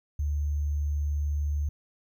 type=tone with sample-and-hold; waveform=sine; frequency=73.42 Hz; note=D2; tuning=in tune; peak=-25 dBFS; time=0.19-1.69 s; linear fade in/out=5 ms; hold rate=6300 Hz; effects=none